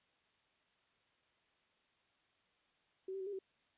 sine tone with pitch steps, 379.2 / 387.8 / 376.8 / 406.9 / 382.6 Hz, F#4 / G4 / F#4 / G#4 / G4, +43 / -19 / +32 / -35 / -42 cents, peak -40 dBFS, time 3.08-3.39 s, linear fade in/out 5 ms, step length 62 ms, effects white hiss -75 dBFS RMS until 3.77 s + resampled to 8000 Hz

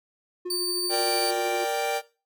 triangle tone with tremolo, 358.4 Hz, F4, 45 cents sharp, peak -26 dBFS, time 0.45-1.65 s, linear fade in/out 10 ms, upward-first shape triangle, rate 13 Hz, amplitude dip 45%
sawtooth tone, 4590 Hz, D8, 40 cents flat, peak -23 dBFS, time 0.5-1.31 s, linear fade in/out 5 ms
45% pulse chord, G minor, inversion first, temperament equal, 466.2 / 587.3 / 784 Hz, Bb4 / D5 / G5, 0 / 0 / 0 cents, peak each -30 / -30 / -28 dBFS, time 0.89-2.02 s, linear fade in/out 50 ms
effects noise-tail reverb RT60 0.3 s tail -17 dB re dry

